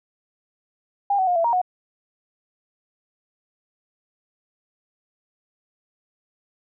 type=tone with pitch steps; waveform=sine; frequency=804 / 753 / 713 / 669 / 939 / 730 Hz; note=G5 / F#5 / F5 / E5 / A#5 / F#5; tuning=+44 / +30 / +36 / +25 / +12 / -24 cents; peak=-17 dBFS; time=1.1-1.616 s; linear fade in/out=5 ms; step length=86 ms; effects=none